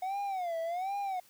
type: tone with vibrato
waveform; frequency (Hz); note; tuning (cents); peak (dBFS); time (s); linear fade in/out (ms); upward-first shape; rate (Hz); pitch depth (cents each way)
triangle; 728; F#5; -28; -30; 0.02-1.2; 5; sine; 1.3; 180
effects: white hiss -62 dBFS RMS until 1.29 s